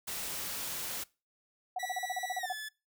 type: noise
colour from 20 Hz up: white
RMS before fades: -38 dBFS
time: 0.07-1.04 s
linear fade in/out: 10 ms
type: tone bursts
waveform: sine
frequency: 740 Hz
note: F#5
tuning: in tune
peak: -31 dBFS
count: 12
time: 1.76-2.526 s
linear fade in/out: 5 ms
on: 29 ms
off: 38 ms
type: tone with pitch glide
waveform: sawtooth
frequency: 1951 to 1728.1 Hz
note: B6 to A6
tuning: -22 to -32 cents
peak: -35 dBFS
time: 1.79-2.69 s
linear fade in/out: 10 ms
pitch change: -210 cents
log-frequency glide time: 2.38-2.5 s
effects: noise-tail reverb RT60 0.3 s tail -23 dB re dry